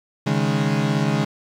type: chord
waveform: 35% pulse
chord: C# suspended second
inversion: none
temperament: equal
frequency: 138.59 / 155.56 / 207.7 Hz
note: C#3 / D#3 / G#3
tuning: 0 / 0 / 0 cents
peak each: -21 dBFS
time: 0.26-1.25 s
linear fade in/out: 10 ms
effects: low-pass 6000 Hz 12 dB/octave + 8-bit